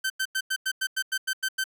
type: tone bursts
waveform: sawtooth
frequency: 1545 Hz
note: G6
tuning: 26 cents flat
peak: -21 dBFS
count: 11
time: 0.04-1.641 s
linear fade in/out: 10 ms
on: 61 ms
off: 93 ms
effects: none